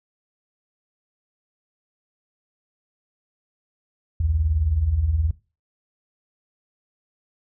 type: beating tone pair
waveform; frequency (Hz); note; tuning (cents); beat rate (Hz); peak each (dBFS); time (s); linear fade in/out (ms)
sine; 61 / 80; B1 / D#2; -21 / +49; 19; -26 / -19; 4.2-5.31; 5
effects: noise-tail reverb RT60 0.3 s tail -19 dB re dry